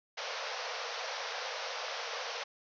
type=band-pass noise; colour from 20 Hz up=pink; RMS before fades=-39 dBFS; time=0.17-2.44 s; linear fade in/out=10 ms; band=460 to 6000 Hz; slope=96 dB/octave; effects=none

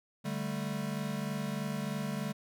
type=chord; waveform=square; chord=D suspended fourth; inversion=none; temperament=equal with one note detuned; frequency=146.83 / 196 / 219.2 Hz; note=D3 / G3 / A3; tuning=0 / 0 / -6 cents; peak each=-39 / -38 / -39 dBFS; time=0.24-2.33 s; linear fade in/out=20 ms; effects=none

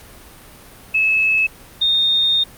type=tone pair in turn; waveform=sine; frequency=2595 / 3670 Hz; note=E7 / A#7; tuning=-28 / -28 cents; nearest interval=tritone; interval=600 cents; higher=second; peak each=-13 dBFS; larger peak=neither; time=0.94-1.47 / 1.81-2.44 s; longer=second; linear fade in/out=10 ms; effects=pink hiss -42 dBFS RMS until 2.57 s + Opus 48 kbps

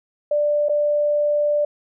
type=tone with dropouts; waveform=sine; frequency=590 Hz; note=D5; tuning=8 cents sharp; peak=-16 dBFS; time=0.31-1.65 s; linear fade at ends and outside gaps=5 ms; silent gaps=0.686-0.694 s; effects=none

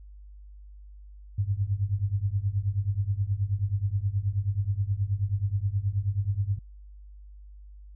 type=tone with tremolo; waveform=sine; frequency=100 Hz; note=G2; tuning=35 cents sharp; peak=-20 dBFS; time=1.38-6.59 s; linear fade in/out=5 ms; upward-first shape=triangle; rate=9.4 Hz; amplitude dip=95%; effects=added 50 Hz sine -44 dBFS peak until 7.95 s

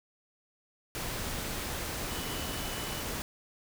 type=tone in noise; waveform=sine; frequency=2972 Hz; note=F#7; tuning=7 cents sharp; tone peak=-45 dBFS; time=2.1-3.01 s; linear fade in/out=0 ms; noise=pink; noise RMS=-36 dBFS; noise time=0.95-3.22 s; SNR=-12 dB; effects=none

